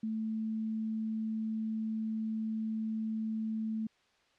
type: tone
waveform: sine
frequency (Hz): 220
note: A3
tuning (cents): 0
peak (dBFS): -32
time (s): 0.03-3.87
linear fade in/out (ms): 5
effects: white hiss -69 dBFS RMS until 4.38 s + low-pass 4000 Hz 12 dB/octave